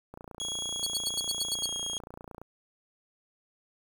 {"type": "click train", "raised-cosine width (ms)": 1, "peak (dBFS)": -29, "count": 67, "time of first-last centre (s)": [0.14, 2.416], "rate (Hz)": 29}
{"type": "tone with pitch glide", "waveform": "25% pulse", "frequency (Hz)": [3322, 3272], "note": ["G#7", "G#7"], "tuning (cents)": [0, -26], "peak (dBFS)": -28, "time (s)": [0.4, 1.98], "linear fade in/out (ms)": 0, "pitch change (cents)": -26, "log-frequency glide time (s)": [1.52, 1.67]}
{"type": "tone bursts", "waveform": "25% pulse", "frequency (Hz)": 4435, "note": "C#8", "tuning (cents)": 0, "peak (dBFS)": -23, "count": 8, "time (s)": [0.83, 1.661], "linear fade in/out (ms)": 5, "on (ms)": 33, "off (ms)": 81}
{"effects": ["9-bit"]}